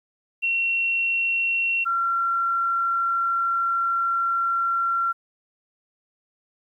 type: tone pair in turn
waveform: sine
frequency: 2727 / 1366.7 Hz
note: F7 / F6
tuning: -42 / -38 cents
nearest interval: octave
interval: 1196 cents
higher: first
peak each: -20 dBFS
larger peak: neither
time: 0.42-1.85 / 1.85-5.13 s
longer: second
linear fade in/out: 20 ms
effects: 10-bit